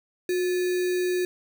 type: tone with sample-and-hold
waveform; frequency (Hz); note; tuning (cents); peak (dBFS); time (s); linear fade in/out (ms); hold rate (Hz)
sine; 361.5; F#4; -40; -22; 0.29-1.25; 2; 2100
effects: none